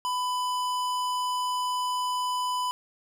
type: tone with hard clipping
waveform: sine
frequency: 998 Hz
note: B5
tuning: 18 cents sharp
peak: -28 dBFS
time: 0.05-2.71 s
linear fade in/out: 0 ms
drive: 18 dB
effects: none